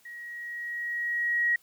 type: tone with level ramp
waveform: sine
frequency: 1900 Hz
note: A#6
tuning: 33 cents sharp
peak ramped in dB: -40 to -21 dBFS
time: 0.05-1.56 s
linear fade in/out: 5 ms
effects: white hiss -62 dBFS RMS until 1.62 s